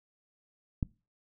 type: click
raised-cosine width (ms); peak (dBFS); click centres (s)
5; -16; 0.828
effects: noise-tail reverb RT60 0.3 s tail -23 dB re dry